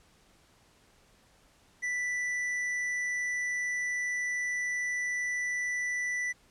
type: tone with tanh clipping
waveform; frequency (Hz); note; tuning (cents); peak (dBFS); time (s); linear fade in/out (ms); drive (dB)
sine; 1975.5; B6; 0; -31; 1.82-6.33; 20; 9
effects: pink hiss -63 dBFS RMS until 6.5 s + low-pass 10000 Hz 12 dB/octave

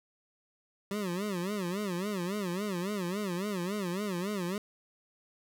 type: tone with vibrato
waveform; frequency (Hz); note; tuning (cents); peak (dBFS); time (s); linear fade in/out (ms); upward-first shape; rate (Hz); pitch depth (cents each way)
25% pulse; 191; G3; -45; -28; 0.91-4.58; 2; sine; 3.6; 180
effects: none

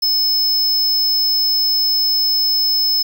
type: tone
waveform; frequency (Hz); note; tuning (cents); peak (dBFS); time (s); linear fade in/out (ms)
square; 5210; E8; -21; -14; 0.02-3.03; 10
effects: 8-bit

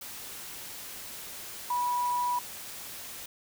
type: tone in noise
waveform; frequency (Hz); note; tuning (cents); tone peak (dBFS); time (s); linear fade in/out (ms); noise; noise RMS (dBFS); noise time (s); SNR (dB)
sine; 978; B5; -17; -26; 1.7-2.39; 5; white; -42; 0.01-3.26; +13
effects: none

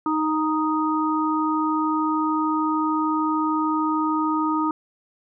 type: harmonic tone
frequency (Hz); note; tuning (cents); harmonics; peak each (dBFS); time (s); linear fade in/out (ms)
311.1; D#4; 0; 1 / 3 / 4; -22 / -26 / -25; 0.06-4.71; 2
effects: none

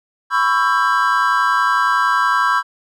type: chord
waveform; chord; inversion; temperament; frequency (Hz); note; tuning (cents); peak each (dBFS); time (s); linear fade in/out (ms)
triangle; C# half-diminished seventh; third; just; 997.9 / 1108.7 / 1330.5 / 1596.6; B5 / C#6 / E6 / G6; +18 / 0 / +16 / +31; -17; 0.3-2.63; 50
effects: none

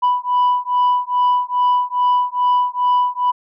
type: beating tone pair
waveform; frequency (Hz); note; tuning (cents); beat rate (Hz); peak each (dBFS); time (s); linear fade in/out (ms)
sine; 987.8 / 990.2; B5 / B5; 0 / +4; 2.4; -15; 0.02-3.32; 20
effects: tanh soft clip ceiling -10 dBFS

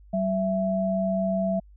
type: tone pair together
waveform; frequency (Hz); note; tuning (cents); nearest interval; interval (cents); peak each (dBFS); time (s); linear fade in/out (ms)
sine; 191.01 / 664; G3 / E5; -45 / +12; octave + minor seventh; 2157; -25; 0.13-1.6; 10
effects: added 50 Hz sine -48 dBFS peak until 1.76 s

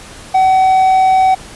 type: tone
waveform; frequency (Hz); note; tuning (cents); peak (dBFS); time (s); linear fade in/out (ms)
triangle; 756; F#5; +37; -5; 0.34-1.35; 10
effects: pink hiss -34 dBFS RMS until 1.55 s + resampled to 24000 Hz

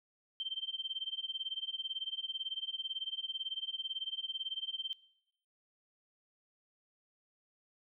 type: tone with tremolo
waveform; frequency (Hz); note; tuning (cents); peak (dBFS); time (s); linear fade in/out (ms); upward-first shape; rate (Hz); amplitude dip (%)
sine; 3128; G7; -4; -33; 0.4-4.93; 0; sine; 18; 90
effects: noise-tail reverb RT60 0.8 s tail -22 dB re dry

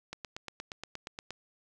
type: click train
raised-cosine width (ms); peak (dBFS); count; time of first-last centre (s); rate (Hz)
0.2; -22; 11; 0.13-1.306; 8.5
effects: none

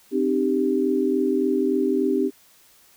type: chord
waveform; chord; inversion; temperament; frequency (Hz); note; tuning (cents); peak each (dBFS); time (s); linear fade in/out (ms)
sine; C minor; none; equal with one note detuned; 261.6 / 305.1 / 392; C4 / Eb4 / G4; 0 / -34 / 0; -23 / -24 / -22; 0.11-2.31; 50
effects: white hiss -55 dBFS RMS until 2.96 s

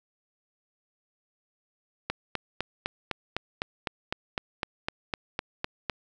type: click train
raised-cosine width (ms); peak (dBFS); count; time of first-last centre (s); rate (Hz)
0.3; -12; 16; 2.1-5.897; 3.95
effects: none

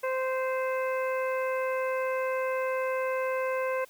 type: harmonic tone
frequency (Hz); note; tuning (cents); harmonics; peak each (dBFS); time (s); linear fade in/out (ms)
520; C5; -11; 1 / 2 / 3 / 4 / 5; -28 / -34 / -38 / -40 / -42; 0.03-3.85; 10
effects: white hiss -57 dBFS RMS until 3.89 s

